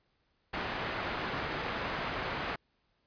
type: low-pass noise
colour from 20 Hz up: white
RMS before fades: -36 dBFS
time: 0.53-2.56 s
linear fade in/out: 10 ms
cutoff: 1800 Hz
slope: 12 dB/octave
effects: pink hiss -75 dBFS RMS until 3.06 s + resampled to 11025 Hz